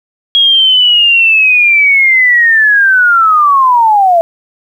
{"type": "linear sweep", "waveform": "sine", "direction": "down", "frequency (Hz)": [3300, 656], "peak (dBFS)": -4, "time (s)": [0.35, 4.21], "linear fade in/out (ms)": 0, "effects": ["7-bit"]}